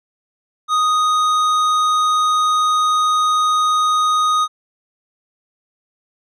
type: tone with tanh clipping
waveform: triangle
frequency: 1244.5 Hz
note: D#6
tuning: in tune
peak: -15 dBFS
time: 0.68-4.48 s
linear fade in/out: 50 ms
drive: 16 dB
effects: none